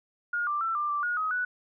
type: tone with pitch steps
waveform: sine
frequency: 1426 / 1181 / 1337 / 1189 / 1172 / 1442 / 1265 / 1479 Hz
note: F6 / D6 / E6 / D6 / D6 / F#6 / D#6 / F#6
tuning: +36 / +9 / +24 / +21 / -4 / -45 / +28 / -1 cents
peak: -26 dBFS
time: 0.33-1.45 s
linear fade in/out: 5 ms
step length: 140 ms
effects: none